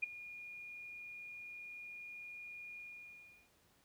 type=tone with ADSR envelope; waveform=sine; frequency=2431 Hz; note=D#7; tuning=41 cents flat; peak=-30 dBFS; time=0.02-3.5 s; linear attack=15 ms; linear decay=12 ms; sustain=-17 dB; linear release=720 ms; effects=pink hiss -71 dBFS RMS until 3.84 s + high-pass 60 Hz 12 dB/octave